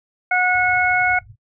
harmonic tone, 730 Hz, F#5, 24 cents flat, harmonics 1 / 2 / 3, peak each -19 / -19 / -19 dBFS, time 0.31-1.19 s, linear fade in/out 5 ms
pink low-pass noise, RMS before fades -37 dBFS, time 0.5-1.36 s, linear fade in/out 50 ms, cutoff 130 Hz, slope 96 dB/octave
effects noise-tail reverb RT60 0.1 s tail -21 dB re dry + high-pass 80 Hz 12 dB/octave

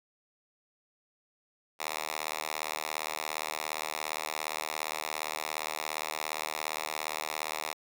5% pulse tone with high-pass filter, 77.3 Hz, D#2, 11 cents flat, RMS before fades -36 dBFS, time 1.79-7.74 s, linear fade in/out 20 ms, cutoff 1000 Hz, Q 0.71, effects none

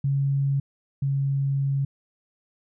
sine tone pair in turn, 138.59 / 138.01 Hz, C#3 / C#3, 0 / -7 cents, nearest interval unison, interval 7 cents, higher first, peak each -20 / -21 dBFS, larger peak first, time 0.04-0.6 / 1.02-1.85 s, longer second, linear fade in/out 5 ms, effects none

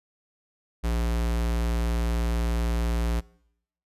square tone, 57.9 Hz, A#1, 11 cents flat, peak -24 dBFS, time 0.83-3.21 s, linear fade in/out 20 ms, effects noise-tail reverb RT60 0.8 s tail -24 dB re dry + resampled to 32000 Hz

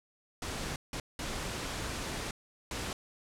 pink noise bursts at uneven times, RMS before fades -37 dBFS, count 4, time 0.42-0.76 / 0.93-1 / 1.19-2.31 / 2.71-2.93 s, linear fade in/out 2 ms, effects low-pass 9000 Hz 12 dB/octave

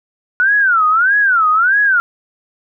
sine tone with vibrato, 1442 Hz, F#6, 45 cents flat, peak -9 dBFS, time 0.4-2 s, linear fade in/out 0 ms, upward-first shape sine, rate 1.6 Hz, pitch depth 260 cents each way, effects none

